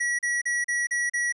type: tone bursts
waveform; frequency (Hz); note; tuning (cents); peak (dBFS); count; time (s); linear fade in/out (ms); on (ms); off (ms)
square; 1928; B6; -42; -24; 6; 0-1.325; 10; 190; 37
effects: resampled to 24000 Hz + 11-bit